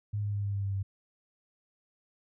sine tone with pitch steps, 103.83 / 102.76 / 101.69 / 100.64 / 99.6 / 98.57 / 97.55 Hz, G#2 / G#2 / G#2 / G2 / G2 / G2 / G2, 0 / -18 / -36 / +46 / +28 / +10 / -8 cents, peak -29 dBFS, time 0.13-0.83 s, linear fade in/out 10 ms, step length 100 ms, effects none

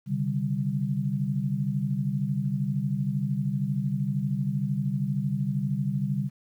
sine chord, C suspended second, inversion none, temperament equal with one note detuned, 133.95 / 146.83 / 196 Hz, C3 / D3 / G3, +41 / 0 / 0 cents, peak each -29 dBFS, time 0.06-6.3 s, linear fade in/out 50 ms, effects 10-bit

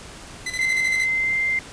sawtooth tone with tremolo, 2017 Hz, B6, 36 cents sharp, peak -21 dBFS, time 0.46-1.06 s, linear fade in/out 5 ms, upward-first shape square, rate 13 Hz, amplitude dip 65%
sine tone with pitch glide, 2071 to 2090 Hz, C7 to C7, -18 to -2 cents, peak -19 dBFS, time 0.59-1.59 s, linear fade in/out 2 ms, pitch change +16 cents, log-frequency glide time 1.14-1.36 s
effects pink hiss -40 dBFS RMS until 1.72 s + resampled to 22050 Hz

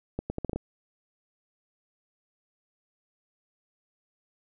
accelerating click train, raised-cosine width 2 ms, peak -17 dBFS, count 7, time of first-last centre 0.19-0.56 s, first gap 110 ms, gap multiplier 0.76, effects none

